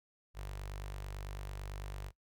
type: tone with notch filter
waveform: sawtooth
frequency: 49 Hz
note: G1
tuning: in tune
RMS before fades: -43 dBFS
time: 0.34-2.12 s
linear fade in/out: 50 ms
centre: 240 Hz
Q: 0.7
effects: noise-tail reverb RT60 0.1 s tail -19 dB re dry